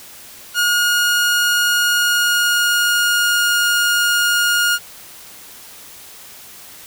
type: tone with pitch glide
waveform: sawtooth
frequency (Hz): 1434 to 1425.7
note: F6 to F6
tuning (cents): +45 to +35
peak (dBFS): -10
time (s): 0.54-4.79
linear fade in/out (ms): 50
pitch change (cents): -10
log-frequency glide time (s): 1.92-3.53
effects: white hiss -39 dBFS RMS until 6.86 s